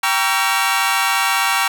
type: chord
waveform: 20% pulse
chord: G diminished seventh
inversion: none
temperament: just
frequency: 784 / 940.8 / 1128.9 / 1354.7 Hz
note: G5 / Bb5 / Db6 / Fb6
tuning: 0 / +16 / +31 / +47 cents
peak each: -16 dBFS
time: 0.03-1.68 s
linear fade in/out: 5 ms
effects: none